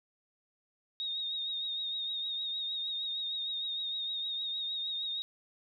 sine tone with vibrato, 3729 Hz, A#7, in tune, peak -33 dBFS, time 1-5.22 s, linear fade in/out 0 ms, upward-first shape triangle, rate 6.5 Hz, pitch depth 48 cents each way, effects none

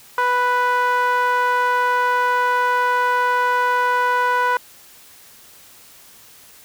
sawtooth tone with band-pass filter, 493.9 Hz, B4, in tune, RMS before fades -18 dBFS, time 0.18-4.57 s, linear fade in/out 2 ms, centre 1200 Hz, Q 5.5, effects white hiss -46 dBFS RMS until 6.64 s

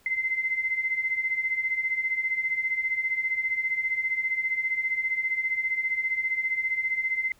sine beating tone pair, 2057 / 2072 Hz, C7 / C7, -30 / -17 cents, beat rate 15 Hz, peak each -31 / -26 dBFS, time 0.06-7.32 s, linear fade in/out 2 ms, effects pink hiss -61 dBFS RMS until 7.39 s

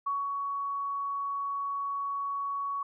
sine tone with ADSR envelope, 1120 Hz, C#6, 18 cents sharp, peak -27 dBFS, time 0.06-2.83 s, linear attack 10 ms, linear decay 200 ms, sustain -3 dB, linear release 4 ms, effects none

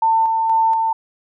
sine tone with tremolo, 897 Hz, A5, 33 cents sharp, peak -12 dBFS, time 0.02-0.93 s, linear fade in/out 5 ms, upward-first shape square, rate 2.1 Hz, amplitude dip 30%, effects none

